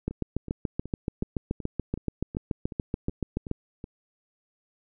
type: two click trains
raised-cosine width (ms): 3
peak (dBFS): -24 / -14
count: 11 / 25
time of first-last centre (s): 0.11-3.841 / 0.08-3.513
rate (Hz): 2.68 / 6.99
effects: none